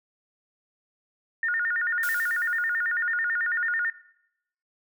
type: tone with vibrato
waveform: sine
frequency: 1618 Hz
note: G#6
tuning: 46 cents flat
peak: -23 dBFS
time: 1.43-3.9 s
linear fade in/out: 2 ms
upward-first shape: square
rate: 9.1 Hz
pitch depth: 200 cents each way
type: noise with exponential decay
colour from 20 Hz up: blue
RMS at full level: -34 dBFS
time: 2.03-3.05 s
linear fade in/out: 2 ms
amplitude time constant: 220 ms
effects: noise-tail reverb RT60 0.8 s tail -20 dB re dry